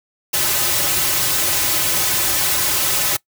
white noise with comb filter, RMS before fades -18 dBFS, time 0.33-3.17 s, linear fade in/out 10 ms, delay 4.3 ms, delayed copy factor -0.85, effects noise-tail reverb RT60 0.1 s tail -22 dB re dry

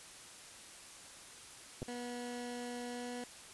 clicks, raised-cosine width 2 ms, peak -28 dBFS, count 2, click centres 1.82 / 1.828 s
20% pulse tone with pitch glide, 243.1 to 244.5 Hz, B3 to B3, -27 to -17 cents, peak -36 dBFS, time 1.88-3.24 s, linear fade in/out 2 ms, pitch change +10 cents, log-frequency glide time 2.92-3.11 s
effects white hiss -53 dBFS RMS until 3.53 s + resampled to 24000 Hz

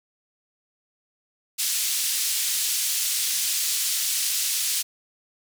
white band-pass noise, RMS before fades -25 dBFS, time 1.58-4.83 s, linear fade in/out 20 ms, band 3300 to 11000 Hz, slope 12 dB/octave, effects none

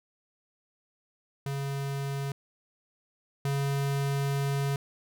square tone pair in turn, 138.9 / 139.49 Hz, C#3 / C#3, +4 / +11 cents, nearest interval unison, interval 7 cents, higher second, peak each -31 / -27 dBFS, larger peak second, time 1.46-2.32 / 3.45-4.76 s, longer second, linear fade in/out 2 ms, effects none

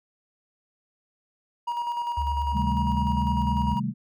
triangle tone with tremolo, 953 Hz, A#5, 38 cents sharp, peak -23 dBFS, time 1.67-3.8 s, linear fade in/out 10 ms, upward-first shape square, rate 10 Hz, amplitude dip 40%
sine tone with vibrato, 72 Hz, D2, 34 cents flat, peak -26 dBFS, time 2.17-3.75 s, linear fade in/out 10 ms, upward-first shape triangle, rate 8.7 Hz, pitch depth 35 cents each way
sine chord, A half-diminished seventh, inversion first, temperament equal with one note detuned, 130.81 / 156.56 / 196 / 220 Hz, C3 / Eb3 / G3 / A3, 0 / +11 / 0 / 0 cents, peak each -31 / -34 / -29 / -30 dBFS, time 2.52-3.94 s, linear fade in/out 50 ms
effects none

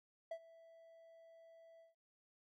triangle tone with ADSR envelope, 659.3 Hz, E5, in tune, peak -38 dBFS, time 0.31-1.95 s, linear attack 5 ms, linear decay 67 ms, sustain -20 dB, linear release 150 ms, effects none

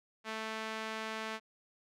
sawtooth tone with band-pass filter, 220 Hz, A3, in tune, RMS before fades -40 dBFS, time 0.24-1.4 s, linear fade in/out 50 ms, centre 1900 Hz, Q 0.71, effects none

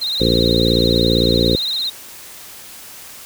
sine tone with vibrato, 3922 Hz, B7, 13 cents flat, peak -18 dBFS, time 0.01-1.9 s, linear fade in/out 10 ms, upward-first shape sine, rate 18 Hz, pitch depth 110 cents each way
harmonic tone, 57.8 Hz, A#1, 14 cents flat, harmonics 1 / 2 / 3 / 4 / 5 / 6 / 7 / 8 / 9, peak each -22 / -22 / -22 / -22 / -22 / -22 / -22 / -22 / -22 dBFS, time 0.2-1.56 s, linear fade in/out 5 ms
effects white hiss -37 dBFS RMS until 3.25 s

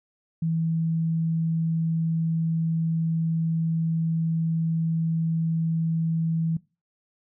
sine tone, 163.2 Hz, E3, 17 cents flat, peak -22 dBFS, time 0.42-6.57 s, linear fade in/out 5 ms, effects noise-tail reverb RT60 0.3 s tail -21 dB re dry

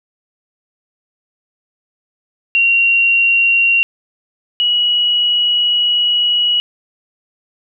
sine tone pair in turn, 2754 / 2917 Hz, F7 / F#7, -25 / -25 cents, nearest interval minor second, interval 100 cents, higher second, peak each -9 / -11 dBFS, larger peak first, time 2.55-3.83 / 4.6-6.6 s, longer second, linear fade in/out 0 ms, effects none

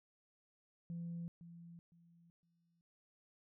sine tone with echo, 169.8 Hz, F3, 48 cents flat, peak -40 dBFS, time 0.9-1.28 s, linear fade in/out 0 ms, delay 510 ms, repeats 3, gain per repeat -12 dB, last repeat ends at 2.81 s, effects tanh soft clip ceiling -38 dBFS

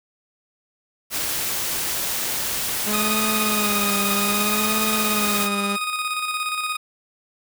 white noise, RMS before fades -25 dBFS, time 1.1-5.49 s, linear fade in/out 50 ms
sawtooth tone with vibrato, 208.9 Hz, G#3, 10 cents sharp, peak -20 dBFS, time 2.86-5.77 s, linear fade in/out 20 ms, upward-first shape sine, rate 0.63 Hz, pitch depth 69 cents each way
20% pulse tone with tremolo, 1244.5 Hz, D#6, in tune, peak -17 dBFS, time 2.93-6.77 s, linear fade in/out 10 ms, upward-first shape square, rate 17 Hz, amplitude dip 40%
effects none

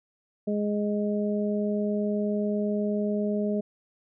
harmonic tone, 207.7 Hz, G#3, in tune, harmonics 1 / 2 / 3, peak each -26 / -30 / -32 dBFS, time 0.47-3.61 s, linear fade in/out 10 ms, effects none

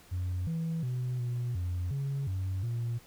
sine tone with pitch steps, 90.5 / 163.9 / 125.4 / 121.6 / 88.9 / 138.3 / 94.4 / 117.8 Hz, F#2 / E3 / B2 / B2 / F2 / C#3 / F#2 / A#2, -38 / -10 / +27 / -26 / +31 / -4 / +35 / +19 cents, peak -28 dBFS, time 0.11-2.99 s, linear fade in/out 20 ms, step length 360 ms, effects tanh soft clip ceiling -28 dBFS + pink hiss -57 dBFS RMS until 3.06 s

